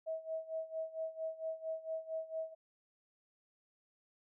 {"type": "tone with tremolo", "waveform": "sine", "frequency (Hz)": 643, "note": "E5", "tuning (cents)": -43, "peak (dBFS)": -35, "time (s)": [0.06, 2.55], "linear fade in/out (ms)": 20, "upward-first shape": "sine", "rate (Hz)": 4.4, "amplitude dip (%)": 85, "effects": []}